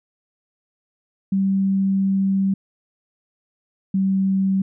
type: tone pair in turn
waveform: sine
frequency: 193.9 / 192.45 Hz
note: G3 / G3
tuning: -19 / -32 cents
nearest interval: unison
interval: 13 cents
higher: first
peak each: -16 dBFS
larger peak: neither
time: 1.32-2.54 / 3.94-4.62 s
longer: first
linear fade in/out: 5 ms
effects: none